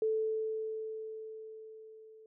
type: tone with level ramp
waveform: sine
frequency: 438.8 Hz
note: A4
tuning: 5 cents flat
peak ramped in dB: -27 to -53 dBFS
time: 0.02-2.26 s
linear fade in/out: 2 ms
effects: none